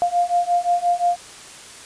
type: beating tone pair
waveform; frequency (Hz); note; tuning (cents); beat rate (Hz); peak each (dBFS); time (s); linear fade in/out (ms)
sine; 698.5 / 704.2; F5 / F5; 0 / +14; 5.7; -20 / -19; 0.02-1.16; 0
effects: white hiss -40 dBFS RMS until 1.85 s + resampled to 22050 Hz